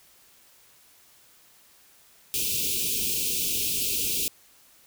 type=band-stop noise; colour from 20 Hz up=white; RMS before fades=-27 dBFS; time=2.34-4.28 s; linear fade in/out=0 ms; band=490 to 2400 Hz; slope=96 dB/octave; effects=white hiss -57 dBFS RMS until 4.86 s